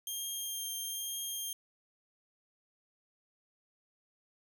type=tone with vibrato; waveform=10% pulse; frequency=3200 Hz; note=G7; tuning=35 cents sharp; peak=-29 dBFS; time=0.07-1.53 s; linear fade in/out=2 ms; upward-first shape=triangle; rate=1.1 Hz; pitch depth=13 cents each way; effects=none